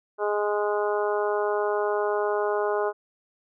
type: harmonic tone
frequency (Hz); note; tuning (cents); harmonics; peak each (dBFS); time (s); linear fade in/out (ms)
207.7; G#3; 0; 2 / 3 / 4 / 5 / 6 / 7; -25 / -29 / -31 / -33 / -35 / -36; 0.18-2.93; 50
effects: none